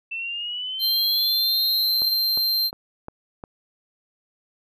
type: exponential sweep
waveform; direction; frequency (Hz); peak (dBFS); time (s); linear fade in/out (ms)
sine; up; 2662 to 4186; -27; 0.11-2.14; 10
type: tone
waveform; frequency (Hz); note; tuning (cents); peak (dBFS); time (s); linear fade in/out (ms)
square; 4152; C8; -14; -20; 0.79-2.71; 50
type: click train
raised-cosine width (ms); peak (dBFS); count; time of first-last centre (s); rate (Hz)
1; -22; 5; 2.02-3.438; 2.82
effects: none